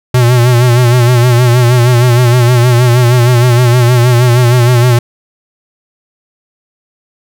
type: tone with vibrato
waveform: square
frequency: 122.2 Hz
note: B2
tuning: 18 cents flat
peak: -5 dBFS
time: 0.14-4.99 s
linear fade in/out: 5 ms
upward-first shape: sine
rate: 6.4 Hz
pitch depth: 64 cents each way
effects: none